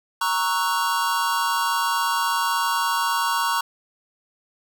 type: chord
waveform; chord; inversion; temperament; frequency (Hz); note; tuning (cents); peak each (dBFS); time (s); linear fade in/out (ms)
square; F# dominant seventh; first; equal; 932.3 / 1108.7 / 1318.5 / 1480; A#5 / C#6 / E6 / F#6; 0 / 0 / 0 / 0; -25 / -25 / -31 / -29; 0.21-3.61; 5
effects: none